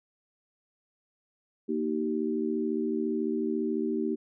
sine chord, Eb major, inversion second, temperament equal with one note detuned, 233.1 / 311.1 / 385.3 Hz, Bb3 / Eb4 / G4, 0 / 0 / -30 cents, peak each -31 dBFS, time 1.68-4.16 s, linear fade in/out 20 ms, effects none

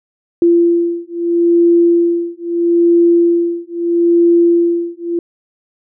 sine beating tone pair, 341.6 / 342.37 Hz, F4 / F4, -38 / -34 cents, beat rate 0.77 Hz, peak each -12 dBFS, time 0.42-5.19 s, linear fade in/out 2 ms, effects none

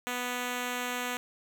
5% pulse tone, 246.9 Hz, B3, in tune, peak -20 dBFS, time 0.07-1.17 s, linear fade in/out 0 ms, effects none

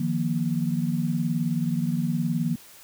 sine chord, Eb suspended second, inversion none, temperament equal with one note detuned, 155.56 / 174.61 / 235.5 Hz, Eb3 / F3 / Bb3, 0 / 0 / +18 cents, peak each -27 dBFS, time 0-2.56 s, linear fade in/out 5 ms, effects white hiss -49 dBFS RMS until 2.83 s

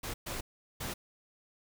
pink noise bursts at uneven times, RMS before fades -38 dBFS, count 3, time 0.03-0.14 / 0.26-0.41 / 0.8-0.94 s, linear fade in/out 10 ms, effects none

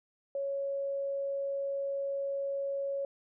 sine tone, 554.4 Hz, C#5, in tune, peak -31 dBFS, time 0.35-3.05 s, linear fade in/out 2 ms, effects none

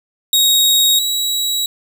sawtooth tone pair in turn, 3772 / 3880 Hz, A#7 / B7, +20 / -31 cents, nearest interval unison, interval 49 cents, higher second, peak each -7 / -13 dBFS, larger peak first, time 0.33-0.99 / 0.99-1.66 s, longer second, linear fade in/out 2 ms, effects none

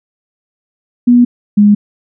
sine tone pair in turn, 242.9 / 206.4 Hz, B3 / G#3, -29 / -10 cents, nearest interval minor third, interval 281 cents, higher first, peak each -3 dBFS, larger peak neither, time 1.07-1.25 / 1.57-1.75 s, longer neither, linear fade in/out 10 ms, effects none

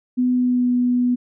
sine tone with pitch glide, 250 to 246.4 Hz, B3 to B3, +21 to -4 cents, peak -15 dBFS, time 0.17-1.16 s, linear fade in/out 20 ms, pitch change -25 cents, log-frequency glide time 0.33-0.71 s, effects none

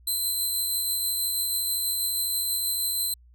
5% pulse tone with tremolo, 4073 Hz, C8, 47 cents flat, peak -17 dBFS, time 0.07-3.14 s, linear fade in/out 5 ms, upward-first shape triangle, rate 6.2 Hz, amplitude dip 25%, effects added 60 Hz sine -51 dBFS peak until 3.34 s

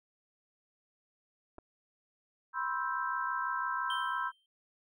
clicks, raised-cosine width 1 ms, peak -35 dBFS, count 2, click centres 1.583 / 1.586 s
sine chord, C major seventh, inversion third, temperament equal with one note detuned, 987.8 / 1053.8 / 1318.5 / 1568 Hz, B5 / C6 / E6 / G6, 0 / +12 / 0 / 0 cents, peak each -37 dBFS, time 2.53-4.32 s, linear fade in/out 50 ms
triangle tone with exponential decay, 3136 Hz, G7, in tune, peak -33 dBFS, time 3.9-4.46 s, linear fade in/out 2 ms, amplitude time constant 120 ms
effects none

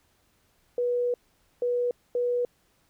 sine tone bursts at uneven times, 487.3 Hz, B4, 23 cents flat, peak -23 dBFS, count 3, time 0.78-1.14 / 1.62-1.91 / 2.15-2.45 s, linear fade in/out 2 ms, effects pink hiss -67 dBFS RMS until 2.89 s

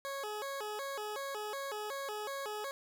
20% pulse tone with vibrato, 482.7 Hz, B4, 40 cents flat, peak -33 dBFS, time 0.05-2.71 s, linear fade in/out 0 ms, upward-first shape square, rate 2.7 Hz, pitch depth 230 cents each way, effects none

